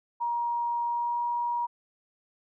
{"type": "tone with pitch glide", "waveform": "sine", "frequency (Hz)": [947, 954.1], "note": ["A#5", "A#5"], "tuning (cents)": [27, 40], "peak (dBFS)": -26, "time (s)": [0.2, 1.67], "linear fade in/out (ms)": 20, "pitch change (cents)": 13, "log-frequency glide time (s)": [0.87, 1.23], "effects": []}